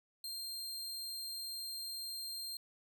sawtooth tone, 4186 Hz, C8, in tune, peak -38 dBFS, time 0.24-2.57 s, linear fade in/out 2 ms, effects none

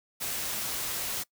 white noise, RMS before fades -33 dBFS, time 0.2-1.24 s, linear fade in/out 20 ms, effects noise-tail reverb RT60 0.1 s tail -22 dB re dry

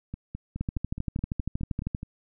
two click trains, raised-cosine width 5 ms, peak -16 / -22 dBFS, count 18 / 10, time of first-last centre 0.61-1.949 / 0.14-2.031 s, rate 12.7 / 4.76 Hz, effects none

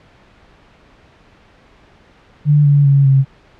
sine tone with pitch steps, 147.4 / 143.29 / 139.29 / 135.4 Hz, D3 / D3 / C#3 / C#3, +7 / -42 / +9 / -40 cents, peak -7 dBFS, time 2.45-3.25 s, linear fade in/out 50 ms, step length 200 ms, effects pink hiss -48 dBFS RMS until 3.59 s + low-pass 3000 Hz 12 dB/octave

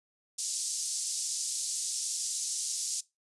pink band-pass noise, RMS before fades -34 dBFS, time 0.38-3.01 s, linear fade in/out 10 ms, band 5500 to 9400 Hz, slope 24 dB/octave, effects noise-tail reverb RT60 0.2 s tail -20 dB re dry + resampled to 24000 Hz

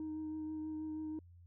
sine tone with vibrato, 310.6 Hz, D#4, 3 cents flat, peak -37 dBFS, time 0-1.19 s, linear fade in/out 2 ms, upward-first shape triangle, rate 6.2 Hz, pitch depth 15 cents each way, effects tanh soft clip ceiling -37 dBFS + added 87 Hz sine -56 dBFS peak until 1.46 s

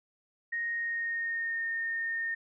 sine tone with pitch glide, 1864.7 to 1831.6 Hz, A#6 to A#6, 0 to -31 cents, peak -30 dBFS, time 0.52-2.35 s, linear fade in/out 10 ms, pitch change -31 cents, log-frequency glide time 0.75-1.65 s, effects none

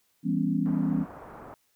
sine chord, C# half-diminished seventh, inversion first, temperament just, 166.31 / 199.57 / 249.5 / 277.2 Hz, E3 / G3 / B3 / C#4, +16 / +31 / +18 / 0 cents, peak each -29 dBFS, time 0.23-1.06 s, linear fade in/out 50 ms
white low-pass noise, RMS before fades -45 dBFS, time 0.66-1.54 s, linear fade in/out 0 ms, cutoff 1200 Hz, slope 24 dB/octave
effects white hiss -70 dBFS RMS until 1.75 s

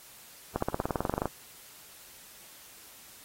accelerating click train, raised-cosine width 1 ms, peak -14 dBFS, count 15, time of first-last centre 0.56-1.257 s, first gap 64 ms, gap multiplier 0.96, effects white hiss -52 dBFS RMS until 3.24 s + AAC 48 kbps

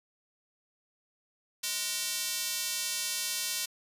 square tone with high-pass filter, 207.7 Hz, G#3, in tune, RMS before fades -33 dBFS, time 1.63-3.66 s, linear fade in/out 10 ms, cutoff 4200 Hz, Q 0.75, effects resampled to 32000 Hz

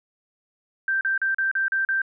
sine tone bursts, 1568 Hz, G6, in tune, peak -20 dBFS, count 7, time 0.88-2.018 s, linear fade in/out 2 ms, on 130 ms, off 38 ms, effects none

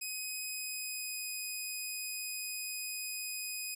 10% pulse tone with pitch glide, 2517 to 2501 Hz, D#7 to D#7, +19 to +8 cents, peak -29 dBFS, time 0.01-3.75 s, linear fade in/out 10 ms, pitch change -11 cents, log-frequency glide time 0.44-1.23 s, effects none

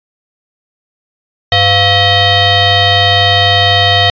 sine tone with frequency modulation, 1911 Hz, A#6, 43 cents sharp, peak -5 dBFS, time 1.52-4.1 s, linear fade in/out 2 ms, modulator 604 Hz, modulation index 3.5, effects tanh soft clip ceiling -1 dBFS + resampled to 11025 Hz

